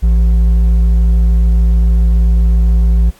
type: tone with hard clipping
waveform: sine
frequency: 56.7 Hz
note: A#1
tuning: 47 cents flat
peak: -8 dBFS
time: 0.02-3.11 s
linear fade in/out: 20 ms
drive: 5 dB
effects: pink hiss -46 dBFS RMS until 3.19 s + AAC 64 kbps